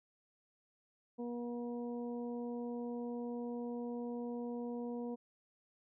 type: harmonic tone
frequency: 239.7 Hz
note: A#3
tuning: 48 cents sharp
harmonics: 1 / 2 / 3 / 4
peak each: -40 / -43 / -53 / -55 dBFS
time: 1.18-5.16 s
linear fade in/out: 20 ms
effects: none